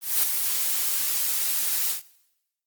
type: noise with ADSR envelope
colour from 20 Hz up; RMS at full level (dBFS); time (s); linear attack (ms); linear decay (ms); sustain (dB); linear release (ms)
blue; -19; 0.01-2.02; 220; 12; -6; 120
effects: noise-tail reverb RT60 0.9 s tail -21 dB re dry + Opus 24 kbps